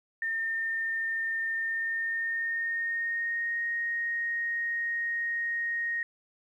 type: tone with pitch glide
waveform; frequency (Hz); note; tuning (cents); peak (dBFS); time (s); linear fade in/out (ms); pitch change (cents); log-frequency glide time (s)
sine; 1813 to 1866.1; A#6 to A#6; -49 to +1; -28; 0.22-6.03; 2; +50; 1.56-3.64
effects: 11-bit